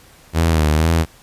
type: tone with vibrato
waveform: sawtooth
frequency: 79.3 Hz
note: D#2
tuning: 33 cents sharp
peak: -9 dBFS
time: 0.33-1.06 s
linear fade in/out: 50 ms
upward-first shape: sine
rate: 2.1 Hz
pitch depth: 77 cents each way
effects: pink hiss -47 dBFS RMS until 1.22 s + resampled to 32000 Hz